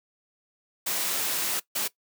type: noise bursts at uneven times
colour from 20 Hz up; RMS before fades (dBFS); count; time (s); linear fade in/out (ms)
white; -28; 2; 0.86-1.6 / 1.75-1.88; 10
effects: noise-tail reverb RT60 0.1 s tail -19 dB re dry + high-pass 200 Hz 12 dB/octave